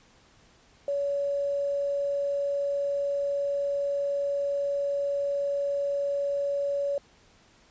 sine tone with quantisation, 565 Hz, C#5, 33 cents sharp, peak -25 dBFS, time 0.88-6.98 s, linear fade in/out 2 ms, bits 9, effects pink hiss -59 dBFS RMS until 7.7 s + resampled to 16000 Hz

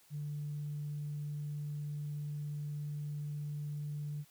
sine tone, 147.2 Hz, D3, 4 cents sharp, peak -36 dBFS, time 0.1-4.25 s, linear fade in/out 50 ms, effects tanh soft clip ceiling -32 dBFS + white hiss -65 dBFS RMS until 4.3 s

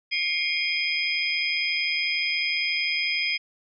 sine tone cluster, 2114 / 2265 / 2431 / 3236 / 5010 Hz, C7 / C#7 / D#7 / G#7 / D#8, +17 / +37 / -41 / -46 / +11 cents, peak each -29 / -31 / -29 / -31 / -29 dBFS, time 0.11-3.38 s, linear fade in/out 20 ms, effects none

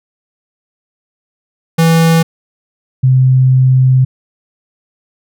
square / sine tone pair in turn, 164.3 / 129.74 Hz, E3 / C3, -5 / -14 cents, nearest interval major third, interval 409 cents, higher first, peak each -7 / -5 dBFS, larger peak second, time 1.78-2.23 / 3.03-4.05 s, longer second, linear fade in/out 10 ms, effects none

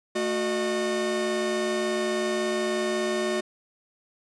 45% pulse tone cluster, 221.8 / 365.4 / 609 Hz, A3 / F#4 / D#5, +14 / -22 / -37 cents, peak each -32 / -27 / -30 dBFS, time 0.15-3.41 s, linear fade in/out 10 ms, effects resampled to 22050 Hz

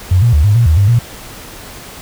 sine tone with pitch steps, 91.3 / 118.5 / 74.1 / 103.8 / 118 / 78.9 / 100.1 / 118.6 Hz, F#2 / A#2 / D2 / G#2 / A#2 / D#2 / G2 / A#2, -23 / +29 / +16 / 0 / +22 / +25 / +37 / +30 cents, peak -6 dBFS, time 0.11-0.99 s, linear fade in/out 5 ms, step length 110 ms, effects pink hiss -32 dBFS RMS until 2.01 s

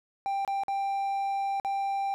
triangle tone with dropouts, 789 Hz, G5, 11 cents sharp, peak -25 dBFS, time 0.26-2.14 s, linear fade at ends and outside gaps 0 ms, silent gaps 0.449-0.477 / 0.635-0.682 / 1.599-1.648 s, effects none

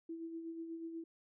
sine tone with tremolo, 329.6 Hz, E4, in tune, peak -40 dBFS, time 0.09-1.04 s, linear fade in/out 5 ms, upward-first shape sine, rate 8.2 Hz, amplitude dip 45%, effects none

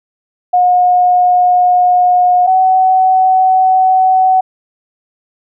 sine tone pair in turn, 721 / 751 Hz, F#5 / F#5, -45 / +26 cents, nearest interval minor second, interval 71 cents, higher second, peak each -6 dBFS, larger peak neither, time 0.53-2.47 / 2.47-4.41 s, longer neither, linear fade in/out 10 ms, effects none

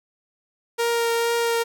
sawtooth tone with vibrato, 466.2 Hz, A#4, in tune, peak -16 dBFS, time 0.78-1.64 s, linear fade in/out 20 ms, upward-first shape triangle, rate 2.2 Hz, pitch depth 12 cents each way, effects none

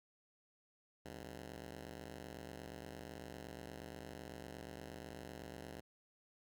10% pulse ring-modulated tone, 117.4 Hz, A#2, 13 cents sharp, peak -37 dBFS, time 1.05-5.81 s, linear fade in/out 10 ms, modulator 34.6 Hz, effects none

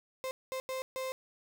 35% pulse tone bursts at uneven times, 522 Hz, C5, 4 cents flat, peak -33 dBFS, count 4, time 0.24-0.31 / 0.52-0.6 / 0.69-0.82 / 0.96-1.12 s, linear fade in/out 0 ms, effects none

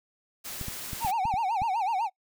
white noise, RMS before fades -38 dBFS, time 0.44-1.12 s, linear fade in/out 20 ms
clicks, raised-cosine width 5 ms, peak -24 dBFS, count 7, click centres 0.613 / 0.683 / 0.932 / 1.048 / 1.254 / 1.34 / 1.619 s
triangle tone with vibrato, 830.6 Hz, G#5, in tune, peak -23 dBFS, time 1-2.1 s, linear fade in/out 50 ms, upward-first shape sine, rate 8 Hz, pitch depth 210 cents each way
effects noise-tail reverb RT60 0.1 s tail -24 dB re dry

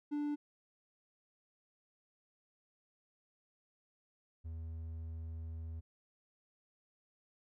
triangle tone pair in turn, 293.7 / 81.19 Hz, D4 / E2, 0 / -26 cents, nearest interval octave + minor seventh, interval 2226 cents, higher first, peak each -32 / -39 dBFS, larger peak first, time 0.11-0.36 / 4.44-5.81 s, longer second, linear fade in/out 20 ms, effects none

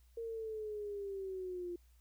sine linear sweep, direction down, 462.8 to 346.7 Hz, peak -39 dBFS, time 0.17-1.76 s, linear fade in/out 5 ms, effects added 60 Hz sine -62 dBFS peak until 2 s + white hiss -75 dBFS RMS until 2 s

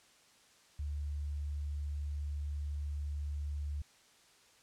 sine tone, 73 Hz, D2, 10 cents flat, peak -35 dBFS, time 0.79-3.82 s, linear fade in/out 5 ms, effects white hiss -64 dBFS RMS until 4.62 s + low-pass 8000 Hz 12 dB/octave

